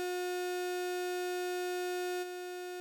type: tone with level steps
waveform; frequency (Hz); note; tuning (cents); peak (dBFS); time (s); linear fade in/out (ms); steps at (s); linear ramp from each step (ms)
35% pulse; 360; F#4; -47; -32 / -38; 0-2.8; 0; 2.22; 20
effects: none